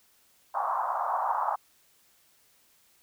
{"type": "band-pass noise", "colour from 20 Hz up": "pink", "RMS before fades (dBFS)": -29, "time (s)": [0.54, 1.56], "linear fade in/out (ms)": 10, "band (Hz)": [720, 1200], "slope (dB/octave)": 48, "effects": ["white hiss -64 dBFS RMS until 3.02 s"]}